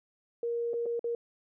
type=tone with dropouts; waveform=sine; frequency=470 Hz; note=A#4; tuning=14 cents sharp; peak=-29 dBFS; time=0.43-1.15 s; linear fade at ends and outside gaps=2 ms; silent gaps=0.734-0.739 / 0.858-0.862 / 0.994-1.042 s; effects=none